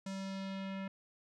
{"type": "tone with low-pass filter sweep", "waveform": "square", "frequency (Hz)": 193.3, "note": "G3", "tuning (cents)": -24, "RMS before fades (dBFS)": -41, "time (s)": [0.06, 0.88], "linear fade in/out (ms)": 5, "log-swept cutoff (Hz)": [7200, 2300], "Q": 1.6, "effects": []}